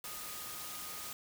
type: tone in noise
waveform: sine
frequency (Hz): 1241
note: D#6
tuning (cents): -5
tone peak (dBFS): -52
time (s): 0.04-1.13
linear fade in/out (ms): 2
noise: white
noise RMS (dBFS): -44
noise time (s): 0.04-1.13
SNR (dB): -11
effects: none